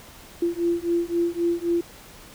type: beating tone pair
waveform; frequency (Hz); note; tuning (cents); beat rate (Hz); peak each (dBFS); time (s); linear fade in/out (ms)
sine; 340.6 / 344.4; F4 / F4; -43 / -24; 3.8; -24; 0.42-1.81; 5
effects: pink hiss -46 dBFS RMS until 2.34 s